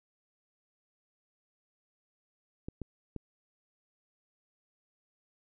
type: clicks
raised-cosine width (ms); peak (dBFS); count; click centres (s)
3; -25; 3; 2.685 / 2.817 / 3.163
effects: none